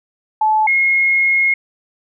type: tone pair in turn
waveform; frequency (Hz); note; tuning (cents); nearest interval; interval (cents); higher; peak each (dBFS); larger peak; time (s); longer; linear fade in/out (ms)
sine; 865 / 2156; A5 / C#7; -30 / -49; octave + major third; 1581; second; -11; neither; 0.41-0.67 / 0.67-1.54; second; 5
effects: none